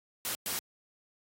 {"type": "noise bursts at uneven times", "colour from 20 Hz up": "white", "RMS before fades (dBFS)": -34, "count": 2, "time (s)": [[0.25, 0.35], [0.46, 0.59]], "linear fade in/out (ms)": 0, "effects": ["high-pass 100 Hz 12 dB/octave", "AAC 48 kbps"]}